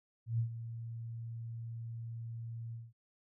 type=tone with ADSR envelope; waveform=sine; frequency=115.3 Hz; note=A#2; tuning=19 cents flat; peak=-28 dBFS; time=0.26-2.93 s; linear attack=130 ms; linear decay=96 ms; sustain=-12 dB; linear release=200 ms; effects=none